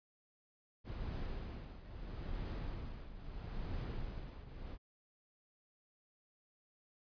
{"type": "noise with tremolo", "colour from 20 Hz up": "brown", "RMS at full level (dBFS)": -40, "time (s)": [0.84, 4.78], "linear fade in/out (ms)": 50, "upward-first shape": "triangle", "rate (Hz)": 0.76, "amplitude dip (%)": 75, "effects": ["resampled to 11025 Hz"]}